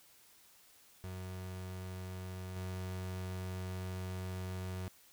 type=tone with level steps; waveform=35% pulse; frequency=92.5 Hz; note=F#2; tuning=in tune; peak=-40 / -37 dBFS; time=1.04-4.88 s; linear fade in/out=0 ms; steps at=2.56 s; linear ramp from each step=5 ms; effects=white hiss -63 dBFS RMS until 5.12 s